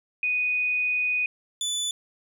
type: tone pair in turn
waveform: sine / 25% pulse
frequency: 2484 / 3484 Hz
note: D#7 / A7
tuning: -3 / -18 cents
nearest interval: tritone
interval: 585 cents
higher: second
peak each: -22 dBFS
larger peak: neither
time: 0.23-1.26 / 1.61-1.91 s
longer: first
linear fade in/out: 2 ms
effects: none